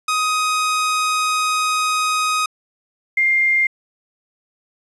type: tone pair in turn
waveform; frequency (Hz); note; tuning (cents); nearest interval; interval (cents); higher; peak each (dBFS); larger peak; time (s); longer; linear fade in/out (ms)
sawtooth / sine; 1254 / 2109; D#6 / C7; +13 / +13; major sixth; 900; second; -13; neither; 0.08-2.46 / 3.17-3.67; first; 5
effects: resampled to 24000 Hz + 8-bit